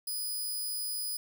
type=tone; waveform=5% pulse; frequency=4978 Hz; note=D#8; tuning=in tune; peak=-26 dBFS; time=0.07-1.17 s; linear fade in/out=5 ms; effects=none